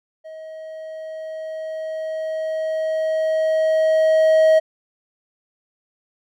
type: tone with level ramp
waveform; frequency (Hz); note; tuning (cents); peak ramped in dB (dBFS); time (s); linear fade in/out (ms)
triangle; 634; D#5; +32; -32 to -8; 0.24-4.6; 20
effects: none